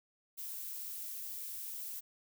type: noise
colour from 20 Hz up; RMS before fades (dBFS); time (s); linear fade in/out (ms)
violet; -43; 0.37-2.01; 20
effects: none